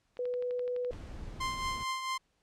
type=click train; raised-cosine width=0.3 ms; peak=-35 dBFS; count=10; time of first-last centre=0.17-0.933 s; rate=11.8 Hz
type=tone; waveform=sine; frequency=493.9 Hz; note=B4; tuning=in tune; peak=-31 dBFS; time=0.19-0.91 s; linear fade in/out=2 ms
type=noise; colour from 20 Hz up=brown; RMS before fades=-43 dBFS; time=0.9-1.84 s; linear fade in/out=20 ms
type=tone with tremolo; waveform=sawtooth; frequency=1047 Hz; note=C6; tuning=1 cent sharp; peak=-27 dBFS; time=1.4-2.18 s; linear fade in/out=10 ms; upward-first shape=triangle; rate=4.5 Hz; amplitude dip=55%
effects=pink hiss -75 dBFS RMS until 2.42 s + low-pass 8000 Hz 12 dB/octave